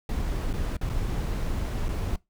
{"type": "noise with dropouts", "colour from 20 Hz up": "brown", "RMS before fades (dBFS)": -28, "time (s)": [0.09, 2.16], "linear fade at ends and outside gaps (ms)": 2, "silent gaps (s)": [[0.53, 0.537], [0.768, 0.812], [0.893, 0.897], [1.885, 1.889]], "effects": ["noise-tail reverb RT60 0.2 s tail -22 dB re dry"]}